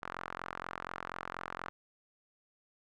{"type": "tone with band-pass filter", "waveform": "sawtooth", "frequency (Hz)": 44.18, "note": "F1", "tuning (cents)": 21, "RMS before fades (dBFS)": -43, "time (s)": [0.02, 1.69], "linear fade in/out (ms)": 0, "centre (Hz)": 1300, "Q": 2.2, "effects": []}